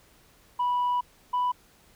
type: tone pair in turn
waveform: sine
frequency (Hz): 982 / 989.4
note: B5 / B5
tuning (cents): -10 / +3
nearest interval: unison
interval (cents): 13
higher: second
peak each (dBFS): -21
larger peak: neither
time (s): 0.59-1.01 / 1.33-1.52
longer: first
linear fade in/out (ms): 10
effects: tanh soft clip ceiling -21 dBFS + pink hiss -59 dBFS RMS until 1.95 s